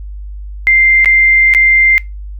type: tone with dropouts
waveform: sine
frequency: 2093 Hz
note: C7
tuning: in tune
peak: -5 dBFS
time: 0.67-1.98 s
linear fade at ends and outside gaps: 0 ms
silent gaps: 1.046-1.058 / 1.538-1.548 s
effects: noise-tail reverb RT60 0.2 s tail -21 dB re dry + added 50 Hz sine -23 dBFS peak until 2.39 s